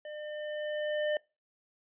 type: tone with level ramp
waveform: square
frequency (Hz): 602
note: D5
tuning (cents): +43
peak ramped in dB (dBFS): -41 to -28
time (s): 0.05-1.17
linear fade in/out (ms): 2
effects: noise-tail reverb RT60 0.3 s tail -25 dB re dry + resampled to 8000 Hz